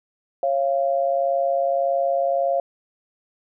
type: tone pair together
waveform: sine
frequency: 548.3 / 690 Hz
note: C#5 / F5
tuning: -19 / -21 cents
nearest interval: major third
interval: 398 cents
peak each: -21 dBFS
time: 0.43-2.6 s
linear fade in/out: 2 ms
effects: none